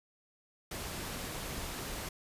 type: noise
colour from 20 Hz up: pink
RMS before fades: -40 dBFS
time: 0.71-2.09 s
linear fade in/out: 5 ms
effects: resampled to 32000 Hz